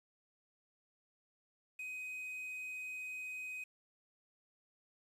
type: tone with quantisation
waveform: triangle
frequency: 2512 Hz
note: D#7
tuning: 16 cents sharp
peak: -40 dBFS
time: 1.79-3.64 s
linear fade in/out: 5 ms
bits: 10
effects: resampled to 32000 Hz